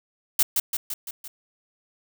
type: noise with echo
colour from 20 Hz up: blue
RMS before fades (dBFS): -18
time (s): 0.39-0.43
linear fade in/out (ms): 5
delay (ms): 170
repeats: 5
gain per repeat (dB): -4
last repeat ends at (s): 1.28
effects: none